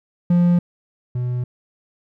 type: tone pair in turn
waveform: triangle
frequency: 174.9 / 123.67 Hz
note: F3 / B2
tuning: +3 / +3 cents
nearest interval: tritone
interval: 600 cents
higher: first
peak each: -10 / -18 dBFS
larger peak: first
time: 0.3-0.59 / 1.15-1.44 s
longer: neither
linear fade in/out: 5 ms
effects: none